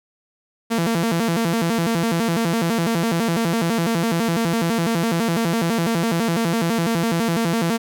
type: tone with vibrato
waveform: sawtooth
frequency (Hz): 196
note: G3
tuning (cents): 0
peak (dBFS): -14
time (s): 0.7-7.78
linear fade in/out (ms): 20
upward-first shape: square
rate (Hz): 6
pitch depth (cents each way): 270
effects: none